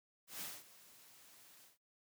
white noise with ADSR envelope, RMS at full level -44 dBFS, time 0.27-1.78 s, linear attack 140 ms, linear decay 220 ms, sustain -18 dB, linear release 140 ms, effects noise-tail reverb RT60 0.2 s tail -23 dB re dry + high-pass 100 Hz 12 dB/octave

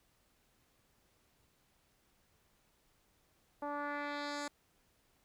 10% pulse tone with low-pass filter sweep, 290 Hz, D4, 22 cents flat, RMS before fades -40 dBFS, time 3.62-4.48 s, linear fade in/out 5 ms, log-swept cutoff 850 to 8000 Hz, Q 1.6, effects pink hiss -73 dBFS RMS until 5.24 s

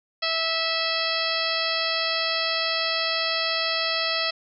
harmonic tone with a mistuned harmonic, 654 Hz, E5, 14 cents flat, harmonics 1 / 2 / 3 / 4 / 5 / 6 / 7 / 8, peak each -31 / -31 / -31 / -31 / -31 / -31 / -31 / -31 dBFS, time 0.22-4.31 s, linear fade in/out 10 ms, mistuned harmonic 6, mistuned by +66 cents, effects none

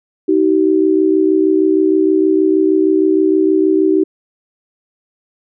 sine tone pair together, 315.5 / 381.9 Hz, D#4 / G4, +24 / -45 cents, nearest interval minor third, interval 331 cents, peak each -12 dBFS, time 0.28-4.04 s, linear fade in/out 10 ms, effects none

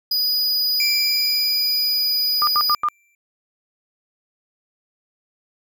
square tone, 4939 Hz, D#8, 14 cents flat, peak -18 dBFS, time 0.11-2.75 s, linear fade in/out 5 ms
square tone with exponential decay, 2351 Hz, D7, 1 cent sharp, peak -21 dBFS, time 0.8-3.15 s, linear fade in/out 2 ms, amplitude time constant 510 ms
sine tone bursts, 1205 Hz, D6, 44 cents sharp, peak -16 dBFS, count 4, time 2.42-2.886 s, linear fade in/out 0 ms, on 52 ms, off 86 ms
effects none

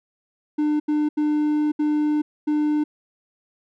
triangle tone bursts at uneven times, 300.2 Hz, D4, 38 cents sharp, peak -16 dBFS, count 5, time 0.58-0.8 / 0.88-1.09 / 1.17-1.72 / 1.79-2.22 / 2.47-2.84 s, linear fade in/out 10 ms, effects none

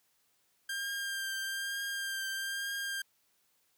sawtooth tone with vibrato, 1594 Hz, G6, 28 cents sharp, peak -31 dBFS, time 0.69-3.02 s, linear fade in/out 5 ms, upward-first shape triangle, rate 1.1 Hz, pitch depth 24 cents each way, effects white hiss -73 dBFS RMS until 3.77 s + high-pass 60 Hz 12 dB/octave

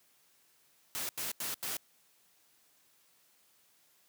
white noise bursts, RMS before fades -37 dBFS, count 4, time 0.95-1.768 s, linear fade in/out 0 ms, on 140 ms, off 86 ms, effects white hiss -68 dBFS RMS until 4.08 s + high-pass 100 Hz 12 dB/octave

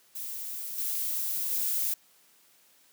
violet noise with level steps, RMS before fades -37 / -31 / -29 dBFS, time 0.15-1.94 s, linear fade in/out 5 ms, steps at 0.78 / 1.51 s, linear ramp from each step 5 ms, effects white hiss -62 dBFS RMS until 2.92 s + high-pass 150 Hz 12 dB/octave

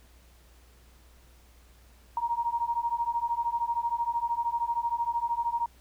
sine beating tone pair, 932.3 / 945.3 Hz, A#5 / A#5, 0 / +24 cents, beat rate 13 Hz, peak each -30 / -29 dBFS, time 2.17-5.66 s, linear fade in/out 2 ms, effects added 60 Hz sine -55 dBFS peak until 5.8 s + pink hiss -61 dBFS RMS until 5.8 s

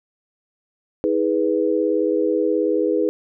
sine chord, G# minor, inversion second, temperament equal with one note detuned, 319.1 / 415.3 / 493.9 Hz, D#4 / G#4 / B4, +44 / 0 / 0 cents, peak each -21 dBFS, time 1.04-3.09 s, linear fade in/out 0 ms, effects none

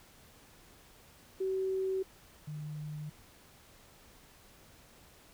sine tone pair in turn, 380.4 / 150.96 Hz, F#4 / D3, +48 / +48 cents, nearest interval octave + major third, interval 1600 cents, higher first, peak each -30 / -38 dBFS, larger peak first, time 1.4-2.03 / 2.47-3.1 s, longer neither, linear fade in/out 10 ms, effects pink hiss -59 dBFS RMS until 5.33 s

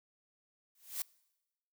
blue noise with exponential growth, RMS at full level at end -33 dBFS, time 0.75-1.02 s, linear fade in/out 2 ms, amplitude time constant 57 ms, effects noise-tail reverb RT60 1.0 s tail -24 dB re dry

